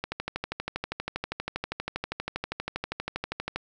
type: click train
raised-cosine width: 0.3 ms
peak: -14 dBFS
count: 45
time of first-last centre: 0.04-3.56 s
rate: 12.5 Hz
effects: none